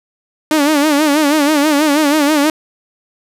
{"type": "tone with vibrato", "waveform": "sawtooth", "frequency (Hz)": 297, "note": "D4", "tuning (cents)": 20, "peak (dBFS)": -6, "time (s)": [0.51, 2.5], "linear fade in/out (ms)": 2, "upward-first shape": "sine", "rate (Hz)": 6.2, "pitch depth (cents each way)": 100, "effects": ["resampled to 32000 Hz", "7-bit"]}